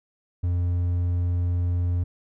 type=tone; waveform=triangle; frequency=88 Hz; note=F2; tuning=14 cents sharp; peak=-19 dBFS; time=0.43-2.04 s; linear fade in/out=10 ms; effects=none